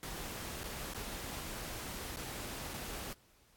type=noise with dropouts; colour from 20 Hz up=pink; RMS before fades=-43 dBFS; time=0.03-3.13 s; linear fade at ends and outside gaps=0 ms; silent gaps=0.633-0.641 / 0.936-0.947 / 2.159-2.17 / 2.736-2.74 s; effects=pink hiss -67 dBFS RMS until 3.56 s + AAC 64 kbps